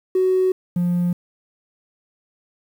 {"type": "tone pair in turn", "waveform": "triangle", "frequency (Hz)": [372.8, 175.94], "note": ["F#4", "F3"], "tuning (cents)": [13, 13], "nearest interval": "octave + minor second", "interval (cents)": 1300, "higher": "first", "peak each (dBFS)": [-11, -14], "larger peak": "first", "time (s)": [[0.15, 0.52], [0.76, 1.13]], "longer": "neither", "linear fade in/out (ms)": 5, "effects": ["tanh soft clip ceiling -12 dBFS", "8-bit"]}